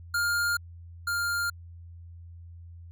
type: tone pair in turn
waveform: square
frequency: 1409 / 1402.1 Hz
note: F6 / F6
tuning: +15 / +6 cents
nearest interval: unison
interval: 9 cents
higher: first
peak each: -25 / -27 dBFS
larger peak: first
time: 0.14-0.57 / 1.07-1.5 s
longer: neither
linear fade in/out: 5 ms
effects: added 85 Hz sine -43 dBFS peak until 2.91 s